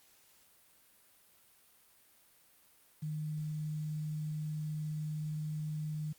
sine tone with quantisation, 153.2 Hz, D#3, 27 cents flat, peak -35 dBFS, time 3.02-6.13 s, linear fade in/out 10 ms, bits 10, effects white hiss -65 dBFS RMS until 6.18 s + Opus 48 kbps

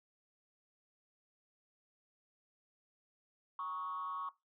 sine tone with frequency modulation, 1108.7 Hz, C#6, in tune, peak -37 dBFS, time 3.59-4.29 s, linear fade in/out 2 ms, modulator 164 Hz, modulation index 0.66, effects noise-tail reverb RT60 0.2 s tail -18 dB re dry + tanh soft clip ceiling -33 dBFS

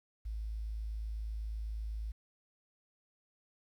sine tone with quantisation, 54 Hz, A1, 32 cents flat, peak -36 dBFS, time 0.25-2.12 s, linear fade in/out 10 ms, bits 11, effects none

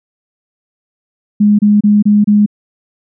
sine tone bursts, 207.7 Hz, G#3, in tune, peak -5 dBFS, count 5, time 1.4-2.462 s, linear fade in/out 10 ms, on 190 ms, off 28 ms, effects none

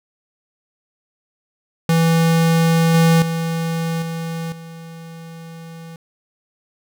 square tone with level steps, 164.81 Hz, E3, in tune, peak -13 / -11 / -20 / -24 / -34 dBFS, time 1.89-5.96 s, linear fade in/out 2 ms, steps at 2.94 / 3.22 / 4.02 / 4.52 s, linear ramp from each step 2 ms, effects none

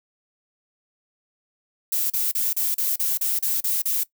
violet noise bursts, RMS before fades -23 dBFS, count 10, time 1.92-4.035 s, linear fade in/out 5 ms, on 180 ms, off 35 ms, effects noise-tail reverb RT60 0.1 s tail -19 dB re dry

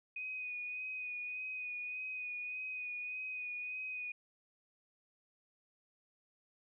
sine tone with vibrato, 2489 Hz, D#7, in tune, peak -39 dBFS, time 0.16-4.12 s, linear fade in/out 5 ms, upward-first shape sine, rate 1.7 Hz, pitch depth 24 cents each way, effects none

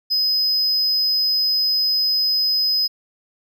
triangle tone, 5040 Hz, D#8, 21 cents sharp, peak -15 dBFS, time 0.1-2.88 s, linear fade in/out 20 ms, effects none

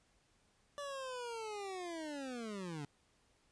25% pulse linear sweep, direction down, 580 to 138.59 Hz, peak -38 dBFS, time 0.78-2.85 s, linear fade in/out 0 ms, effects pink hiss -73 dBFS RMS until 3.51 s + resampled to 22050 Hz

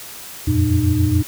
sine tone cluster, 85.4 / 92.6 / 117 / 304.4 Hz, F2 / F#2 / A#2 / D#4, -38 / +2 / +7 / -38 cents, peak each -19 dBFS, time 0.47-1.23 s, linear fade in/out 10 ms, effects white hiss -35 dBFS RMS until 1.27 s

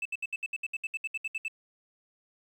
sine tone bursts, 2632 Hz, E7, 3 cents flat, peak -27 dBFS, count 15, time 0.02-1.482 s, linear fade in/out 5 ms, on 34 ms, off 68 ms, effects tanh soft clip ceiling -29 dBFS + 10-bit

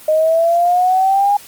sine exponential sweep, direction up, 617 to 822 Hz, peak -10 dBFS, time 0.08-1.37 s, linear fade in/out 5 ms, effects white hiss -39 dBFS RMS until 1.47 s + Opus 24 kbps

